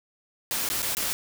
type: noise with dropouts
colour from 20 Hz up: white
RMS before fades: -28 dBFS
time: 0.51-1.13 s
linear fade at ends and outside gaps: 0 ms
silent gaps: 0.689-0.7 / 0.82-0.828 / 0.95-0.969 s
effects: none